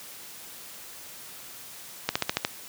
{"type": "slowing click train", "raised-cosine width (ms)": 0.2, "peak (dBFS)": -6, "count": 6, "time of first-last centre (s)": [2.09, 2.449], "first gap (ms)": 65, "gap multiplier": 1.05, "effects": ["white hiss -44 dBFS RMS until 2.68 s", "high-pass 80 Hz 12 dB/octave"]}